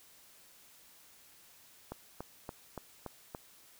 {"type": "click train", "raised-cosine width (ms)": 1, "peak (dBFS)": -26, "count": 6, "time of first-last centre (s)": [1.92, 3.349], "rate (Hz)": 3.5, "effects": ["white hiss -60 dBFS RMS until 3.79 s"]}